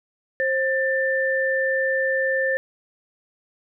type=tone pair together; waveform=sine; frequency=530 / 1779.4 Hz; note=C5 / A6; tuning=+22 / +19 cents; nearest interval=octave + major sixth; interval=2097 cents; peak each=-22 dBFS; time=0.4-2.57 s; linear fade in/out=0 ms; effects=none